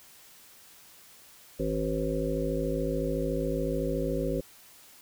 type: harmonic tone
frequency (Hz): 53.8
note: A1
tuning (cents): -38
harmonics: 1 / 3 / 5 / 7 / 9 / 10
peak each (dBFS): -34 / -34 / -34 / -34 / -34 / -34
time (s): 1.59-4.41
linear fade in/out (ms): 10
effects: white hiss -54 dBFS RMS until 5.01 s